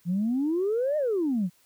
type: exponential two-way sweep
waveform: sine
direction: up then down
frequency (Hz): 166.3 to 622.3 to 166.3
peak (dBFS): -22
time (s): 0.05-1.5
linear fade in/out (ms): 50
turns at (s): 0.97
effects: tanh soft clip ceiling -19 dBFS + white hiss -63 dBFS RMS until 1.65 s